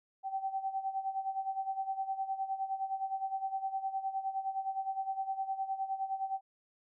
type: tone with tremolo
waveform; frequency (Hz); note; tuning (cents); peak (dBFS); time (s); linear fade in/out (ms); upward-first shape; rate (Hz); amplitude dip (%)
sine; 773; G5; -24; -30; 0.23-6.41; 50; sine; 9.7; 75
effects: none

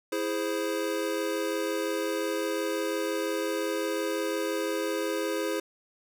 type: chord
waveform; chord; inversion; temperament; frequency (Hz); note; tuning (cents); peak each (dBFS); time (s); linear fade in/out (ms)
square; E augmented; none; equal with one note detuned; 329.6 / 415.3 / 521.7; E4 / G#4 / B#4; 0 / 0 / -5; -33; 0.12-5.6; 5
effects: none

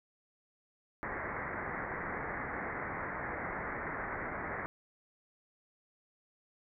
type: low-pass noise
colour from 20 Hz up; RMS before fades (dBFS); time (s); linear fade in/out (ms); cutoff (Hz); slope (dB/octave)
white; -39; 1.03-4.66; 0; 2100; 96
effects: none

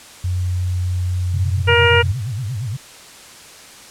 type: tone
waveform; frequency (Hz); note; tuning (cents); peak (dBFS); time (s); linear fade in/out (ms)
sine; 90.4; F#2; -40; -17; 0.24-2.12; 5
type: tone with vibrato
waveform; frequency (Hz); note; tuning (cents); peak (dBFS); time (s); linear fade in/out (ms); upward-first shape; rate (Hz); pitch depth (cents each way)
sine; 114.2; A#2; -35; -21; 1.33-2.77; 10; sine; 8.6; 290
type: harmonic tone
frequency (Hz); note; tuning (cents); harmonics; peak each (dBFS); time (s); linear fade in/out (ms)
472.8; A#4; +24; 1 / 2 / 3 / 4 / 5 / 6; -15 / -20 / -17 / -20 / -20 / -19; 1.67-2.03; 20
effects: white hiss -40 dBFS RMS until 3.9 s + low-pass 9000 Hz 12 dB/octave

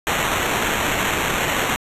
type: noise with sample-and-hold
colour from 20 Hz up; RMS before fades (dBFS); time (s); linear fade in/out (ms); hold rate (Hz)
white; -21; 0.07-1.76; 0; 4900
effects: resampled to 32000 Hz

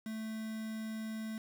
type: tone with quantisation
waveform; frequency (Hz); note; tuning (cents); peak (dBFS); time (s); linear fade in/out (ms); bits
triangle; 220; A3; 0; -36; 0.06-1.38; 2; 8
effects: none

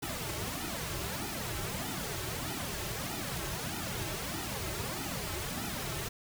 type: noise with flanger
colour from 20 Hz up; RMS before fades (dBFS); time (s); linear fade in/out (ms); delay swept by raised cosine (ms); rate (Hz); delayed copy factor
pink; -37; 0.02-6.09; 10; 1.8 to 4.2; 1.6; -0.9
effects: none

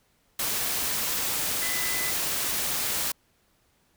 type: tone in noise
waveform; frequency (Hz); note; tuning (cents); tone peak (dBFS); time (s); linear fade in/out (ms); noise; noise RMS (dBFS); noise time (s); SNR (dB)
sine; 2007; B6; +27; -33; 1.62-2.11; 5; white; -28; 0.39-3.12; -8
effects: pink hiss -67 dBFS RMS until 3.96 s

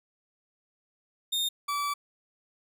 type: tone pair in turn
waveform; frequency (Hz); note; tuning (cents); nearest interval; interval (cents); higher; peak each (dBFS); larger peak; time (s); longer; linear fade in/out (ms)
40% pulse; 3662 / 1153.5; A#7 / D6; -32 / -31; octave + minor sixth; 1999; first; -25 / -27; first; 1.32-1.49 / 1.68-1.94; second; 10
effects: none

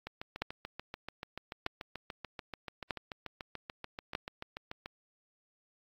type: two click trains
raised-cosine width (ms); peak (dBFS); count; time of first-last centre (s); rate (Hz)
0.3; -24 / -16; 34 / 4; 0.07-4.86 / 0.42-4.151; 6.89 / 0.804
effects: AAC 32 kbps

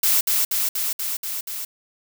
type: noise with echo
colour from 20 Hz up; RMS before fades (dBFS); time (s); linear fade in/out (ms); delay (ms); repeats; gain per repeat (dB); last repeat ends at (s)
blue; -18; 0.03-0.21; 5; 240; 6; -2; 1.65
effects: none

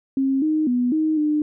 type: tone with pitch steps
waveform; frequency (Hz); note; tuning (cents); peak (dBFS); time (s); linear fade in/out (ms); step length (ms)
sine; 268.9 / 310.1 / 246.2 / 312.8 / 301.4; C4 / D#4 / B3 / D#4 / D4; +47 / -6 / -5 / +9 / +45; -17; 0.17-1.42; 2; 250
effects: none

